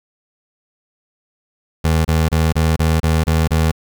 25% pulse tone bursts, 80 Hz, D#2, 49 cents sharp, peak -9 dBFS, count 8, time 1.84-3.716 s, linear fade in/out 10 ms, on 210 ms, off 28 ms, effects 8-bit

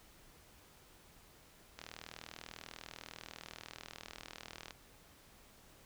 click train, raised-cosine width 0.2 ms, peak -28 dBFS, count 118, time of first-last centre 1.79-4.708 s, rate 40.1 Hz, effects pink hiss -62 dBFS RMS until 5.85 s

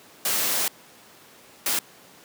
white noise bursts at uneven times, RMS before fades -24 dBFS, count 2, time 0.25-0.68 / 1.66-1.79 s, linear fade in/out 2 ms, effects pink hiss -50 dBFS RMS until 2.24 s + high-pass 200 Hz 12 dB/octave

